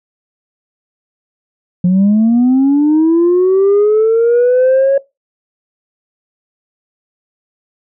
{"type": "linear sweep", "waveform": "sine", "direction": "up", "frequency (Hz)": [175.5, 554.4], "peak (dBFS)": -5, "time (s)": [1.84, 4.98], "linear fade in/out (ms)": 5, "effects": ["noise-tail reverb RT60 0.2 s tail -20 dB re dry", "tanh soft clip ceiling -5 dBFS"]}